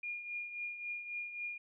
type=tone with tremolo; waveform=sine; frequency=2422 Hz; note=D#7; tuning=47 cents flat; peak=-36 dBFS; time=0.03-1.58 s; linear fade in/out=5 ms; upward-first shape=triangle; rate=3.7 Hz; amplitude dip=65%; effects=none